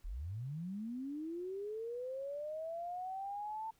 sine linear sweep, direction up, 32.7 to 897 Hz, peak -39 dBFS, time 0.04-3.71 s, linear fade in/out 10 ms, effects pink hiss -72 dBFS RMS until 3.79 s

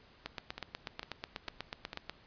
two click trains, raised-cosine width 0.2 ms, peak -20 / -23 dBFS, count 16 / 4, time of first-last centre 0.26-2.096 / 0.58-1.931 s, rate 8.17 / 2.22 Hz, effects pink hiss -61 dBFS RMS until 2.26 s + resampled to 11025 Hz

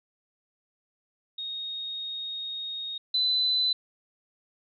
sine tone pair in turn, 3729 / 4013 Hz, A#7 / B7, 0 / +27 cents, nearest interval minor second, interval 127 cents, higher second, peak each -32 / -22 dBFS, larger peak second, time 1.38-2.98 / 3.14-3.73 s, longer first, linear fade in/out 5 ms, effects none

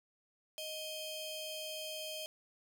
sawtooth ring-modulated tone, 1893 Hz, A#6, 26 cents sharp, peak -34 dBFS, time 0.58-2.26 s, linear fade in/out 0 ms, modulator 1270 Hz, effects none

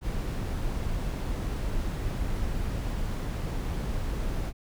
brown noise, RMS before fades -30 dBFS, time 0.01-4.53 s, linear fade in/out 50 ms, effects none

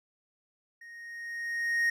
triangle tone with level ramp, 1864.7 Hz, A#6, in tune, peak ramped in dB -45 to -21 dBFS, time 0.81-1.9 s, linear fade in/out 5 ms, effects none

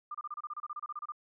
sine tone bursts, 1203 Hz, D6, 41 cents sharp, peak -36 dBFS, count 16, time 0.11-1.121 s, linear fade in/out 5 ms, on 36 ms, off 29 ms, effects none

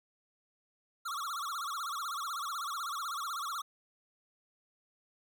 square tone with vibrato, 1241 Hz, D#6, 5 cents flat, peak -36 dBFS, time 1.05-3.62 s, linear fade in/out 10 ms, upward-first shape sine, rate 16 Hz, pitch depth 210 cents each way, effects none

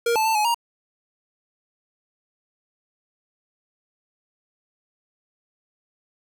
square tone with pitch steps, 469.2 / 875 / 889 / 846 / 939 Hz, A#4 / A5 / A5 / G#5 / A#5, +11 / -10 / +18 / +32 / +12 cents, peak -19 dBFS, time 0.06-0.545 s, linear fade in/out 5 ms, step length 97 ms, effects none

